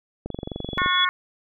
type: click train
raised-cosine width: 2 ms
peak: -16 dBFS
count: 15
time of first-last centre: 0.26-0.861 s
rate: 23.3 Hz
type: tone with exponential growth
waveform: sine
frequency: 3388 Hz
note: G#7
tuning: 34 cents sharp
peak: -17 dBFS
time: 0.31-1.05 s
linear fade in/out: 5 ms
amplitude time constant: 160 ms
type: harmonic tone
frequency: 362.7 Hz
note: F#4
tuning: 34 cents flat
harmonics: 3 / 4 / 5 / 6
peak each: -23 / -25 / -27 / -29 dBFS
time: 0.78-1.09 s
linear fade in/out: 0 ms
effects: none